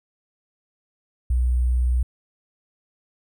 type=tone with sample-and-hold; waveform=sine; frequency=61.74 Hz; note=B1; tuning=in tune; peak=-17 dBFS; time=1.3-2.03 s; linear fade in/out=5 ms; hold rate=8820 Hz; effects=none